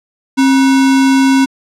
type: tone with sample-and-hold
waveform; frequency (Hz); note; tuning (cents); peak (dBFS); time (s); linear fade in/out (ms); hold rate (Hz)
sine; 267.7; C4; +40; -6; 0.37-1.46; 20; 1225
effects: low-pass 8000 Hz 12 dB/octave